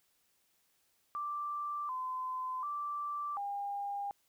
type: tone with pitch steps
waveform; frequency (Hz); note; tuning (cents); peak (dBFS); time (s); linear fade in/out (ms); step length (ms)
sine; 1175 / 1024 / 1170 / 806; D6 / C6 / D6 / G5; +1 / -38 / -7 / +48; -35; 1.15-4.11; 0; 740
effects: white hiss -74 dBFS RMS until 4.28 s